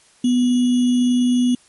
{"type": "tone with sample-and-hold", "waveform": "sine", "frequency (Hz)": 246.9, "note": "B3", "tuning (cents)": 0, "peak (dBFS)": -13, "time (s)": [0.24, 1.55], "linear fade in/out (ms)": 5, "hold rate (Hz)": 3150, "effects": ["white hiss -53 dBFS RMS until 1.68 s", "MP3 48 kbps"]}